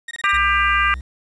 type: tone bursts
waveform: 35% pulse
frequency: 1864.7 Hz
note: A#6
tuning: in tune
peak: -26 dBFS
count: 6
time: 0.08-0.371 s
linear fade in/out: 5 ms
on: 31 ms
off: 21 ms
type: click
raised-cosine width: 0.3 ms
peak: -25 dBFS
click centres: 0.161 s
type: harmonic tone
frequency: 397.8 Hz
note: G4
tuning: 25 cents sharp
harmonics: 3 / 4 / 5 / 6 / 7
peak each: -18 / -20 / -22 / -24 / -25 dBFS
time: 0.24-0.94 s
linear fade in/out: 0 ms
type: tone with vibrato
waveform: triangle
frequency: 63.8 Hz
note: C2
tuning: 43 cents flat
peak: -25 dBFS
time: 0.33-1.01 s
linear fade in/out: 5 ms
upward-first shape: sine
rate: 9.4 Hz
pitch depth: 24 cents each way
effects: resampled to 22050 Hz + 8-bit